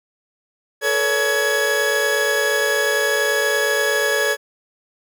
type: tone cluster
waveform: 40% pulse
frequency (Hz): 434.4 / 483 / 563 / 1677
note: A4 / B4 / C#5 / G#6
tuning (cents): -22 / -39 / +27 / +16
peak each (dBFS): -22 / -27 / -22 / -19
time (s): 0.81-4.37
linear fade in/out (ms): 50
effects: none